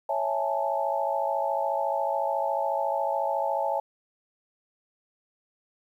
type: chord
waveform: sine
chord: A major seventh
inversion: first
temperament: equal with one note detuned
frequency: 554.4 / 659.3 / 830.6 / 884.6 Hz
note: C#5 / E5 / G#5 / A5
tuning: 0 / 0 / 0 / +9 cents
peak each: -30 dBFS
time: 0.09-3.8 s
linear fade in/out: 5 ms
effects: 10-bit